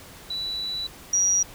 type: tone pair in turn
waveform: sine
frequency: 3951 / 5755 Hz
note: B7 / F#8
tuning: 0 / -49 cents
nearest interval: perfect fifth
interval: 651 cents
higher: second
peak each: -27 / -18 dBFS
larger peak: second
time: 0.3-0.87 / 1.13-1.43 s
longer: first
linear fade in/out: 5 ms
effects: pink hiss -45 dBFS RMS until 1.54 s